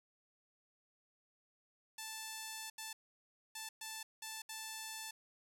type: tone bursts at uneven times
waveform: 5% pulse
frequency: 880 Hz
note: A5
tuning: in tune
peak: -32 dBFS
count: 6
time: 1.98-2.7 / 2.78-2.93 / 3.55-3.69 / 3.81-4.03 / 4.22-4.42 / 4.49-5.11 s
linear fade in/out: 5 ms
effects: none